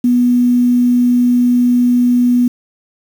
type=tone with quantisation; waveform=sine; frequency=244.8 Hz; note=B3; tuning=15 cents flat; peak=-8 dBFS; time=0.04-2.48 s; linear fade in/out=5 ms; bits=6; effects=none